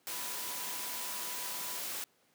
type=tone in noise; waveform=sine; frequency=987.8 Hz; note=B5; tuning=in tune; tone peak=-49 dBFS; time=0.11-1.79 s; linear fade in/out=0 ms; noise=white; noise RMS=-39 dBFS; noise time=0.07-2.04 s; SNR=-13 dB; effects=pink hiss -70 dBFS RMS until 2.34 s + high-pass 200 Hz 12 dB/octave